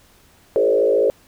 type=tone with frequency modulation; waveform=sine; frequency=480 Hz; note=B4; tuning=49 cents flat; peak=-13 dBFS; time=0.56-1.1 s; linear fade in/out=0 ms; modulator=54.1 Hz; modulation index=1.7; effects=pink hiss -53 dBFS RMS until 1.27 s